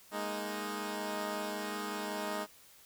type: chord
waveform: 10% pulse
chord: Ab suspended second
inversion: none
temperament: equal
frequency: 207.7 / 233.1 / 311.1 Hz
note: Ab3 / Bb3 / Eb4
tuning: 0 / 0 / 0 cents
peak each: -30 / -36 / -32 dBFS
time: 0.11-2.47 s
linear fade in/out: 50 ms
effects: white hiss -59 dBFS RMS until 2.85 s